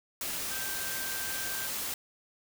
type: tone in noise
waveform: sine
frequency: 1568 Hz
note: G6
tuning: in tune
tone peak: -40 dBFS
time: 0.51-1.67 s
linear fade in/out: 2 ms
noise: white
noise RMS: -35 dBFS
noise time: 0.21-1.94 s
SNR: -8 dB
effects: none